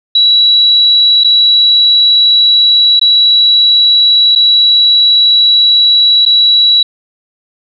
sine tone with dropouts, 3913 Hz, B7, 17 cents flat, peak -4 dBFS, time 0.15-6.83 s, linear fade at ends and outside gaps 5 ms, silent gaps 1.237-1.244 / 2.996-3.013 / 4.352-4.358 / 6.253-6.261 s, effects none

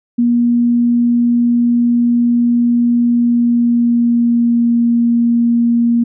sine tone with pitch glide, 238.7 to 235.4 Hz, A#3 to A#3, +41 to +17 cents, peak -9 dBFS, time 0.18-6.04 s, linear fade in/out 10 ms, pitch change -24 cents, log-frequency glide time 3.07-4.72 s, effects none

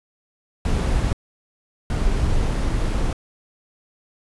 brown noise bursts at uneven times, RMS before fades -20 dBFS, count 2, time 0.65-1.13 / 1.9-3.13 s, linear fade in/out 2 ms, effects resampled to 24000 Hz

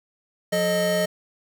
square tone cluster, 179.4 / 432.6 / 619 Hz, F3 / A4 / D#5, +47 / -29 / -9 cents, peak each -28 / -30 / -22 dBFS, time 0.52-1.06 s, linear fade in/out 10 ms, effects none

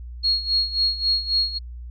sine tone with tremolo, 4300 Hz, C8, 47 cents sharp, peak -16 dBFS, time 0.23-1.59 s, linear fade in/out 20 ms, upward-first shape sine, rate 3.7 Hz, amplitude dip 80%, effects added 60 Hz sine -33 dBFS peak until 1.9 s

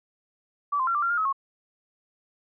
sine tone with pitch steps, 1153 / 1041 / 1368 / 1178 / 1378 / 1412 / 1281 / 1093 Hz, D6 / C6 / F6 / D6 / F6 / F6 / E6 / C#6, -32 / -9 / -36 / +5 / -24 / +19 / -50 / -25 cents, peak -22 dBFS, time 0.72-1.328 s, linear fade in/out 10 ms, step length 76 ms, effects none

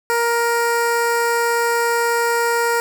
15% pulse tone with notch filter, 469.1 Hz, A#4, 11 cents sharp, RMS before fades -18 dBFS, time 0.1-2.8 s, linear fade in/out 0 ms, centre 3600 Hz, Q 1.3, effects none

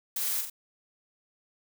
blue noise with echo, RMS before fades -31 dBFS, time 0.16-0.41 s, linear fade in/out 5 ms, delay 45 ms, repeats 2, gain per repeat -5 dB, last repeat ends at 0.5 s, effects none

